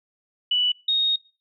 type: tone pair in turn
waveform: sine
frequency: 2960 / 3729 Hz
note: F#7 / A#7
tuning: 0 / 0 cents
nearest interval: major third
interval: 400 cents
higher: second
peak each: -18 dBFS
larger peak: neither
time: 0.51-0.72 / 0.88-1.16 s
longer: second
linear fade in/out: 5 ms
effects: noise-tail reverb RT60 0.4 s tail -25 dB re dry